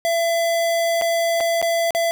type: tone with dropouts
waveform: square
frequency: 672 Hz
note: E5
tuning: 33 cents sharp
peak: -18 dBFS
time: 0.05-2.11 s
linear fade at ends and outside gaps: 0 ms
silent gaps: 1.013-1.02 / 1.403-1.407 / 1.616-1.626 / 1.907-1.949 s
effects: none